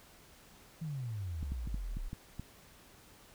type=exponential sweep; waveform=sine; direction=down; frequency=166.9 to 31.61 Hz; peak=-36 dBFS; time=0.81-2.09 s; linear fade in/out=10 ms
type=clicks; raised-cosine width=5 ms; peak=-28 dBFS; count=7; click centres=1.429 / 1.52 / 1.674 / 1.744 / 1.97 / 2.131 / 2.396 s
effects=pink hiss -59 dBFS RMS until 3.34 s